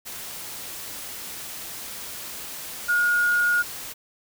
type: tone in noise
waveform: sine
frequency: 1435 Hz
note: F6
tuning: 47 cents sharp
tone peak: -18 dBFS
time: 2.88-3.63 s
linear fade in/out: 20 ms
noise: white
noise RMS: -36 dBFS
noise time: 0.05-3.94 s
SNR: +15 dB
effects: none